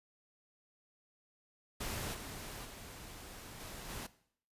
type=noise with level steps; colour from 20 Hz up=pink; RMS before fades=-40 / -46 / -50 / -47 / -44 dBFS; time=1.8-4.07 s; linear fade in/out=10 ms; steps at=2.13 / 2.64 / 3.59 / 3.88 s; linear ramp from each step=20 ms; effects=noise-tail reverb RT60 0.6 s tail -17 dB re dry + resampled to 32000 Hz